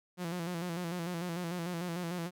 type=tone with vibrato; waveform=sawtooth; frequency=173.2 Hz; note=F3; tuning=14 cents flat; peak=-31 dBFS; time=0.17-2.31 s; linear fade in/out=50 ms; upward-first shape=square; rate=6.7 Hz; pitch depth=62 cents each way; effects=none